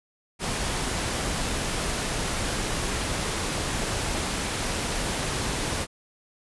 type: noise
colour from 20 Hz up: pink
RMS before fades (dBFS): -28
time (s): 0.39-5.87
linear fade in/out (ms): 50
effects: resampled to 24000 Hz